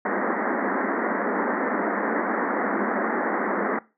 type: band-pass noise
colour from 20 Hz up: pink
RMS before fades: -25 dBFS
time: 0.05-3.79 s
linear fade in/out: 5 ms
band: 200 to 2000 Hz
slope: 96 dB/octave
effects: noise-tail reverb RT60 0.3 s tail -21 dB re dry